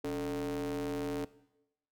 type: ring-modulated tone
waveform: square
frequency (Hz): 79.7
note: D#2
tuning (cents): +42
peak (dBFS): -31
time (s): 0.04-1.25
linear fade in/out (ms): 5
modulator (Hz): 362
effects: noise-tail reverb RT60 0.9 s tail -19 dB re dry